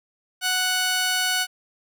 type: tone pair together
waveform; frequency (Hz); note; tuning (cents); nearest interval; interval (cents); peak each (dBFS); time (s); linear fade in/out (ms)
10% pulse; 740 / 1480; F#5 / F#6; 0 / 0; octave; 1200; -17; 0.41-1.47; 50
effects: none